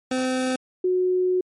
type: tone pair in turn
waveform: 25% pulse / sine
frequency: 257.2 / 366.3 Hz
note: C4 / F#4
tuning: -30 / -17 cents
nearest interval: tritone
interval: 613 cents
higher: second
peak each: -18 dBFS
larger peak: neither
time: 0.11-0.56 / 0.84-1.41 s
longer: second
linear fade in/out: 5 ms
effects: MP3 48 kbps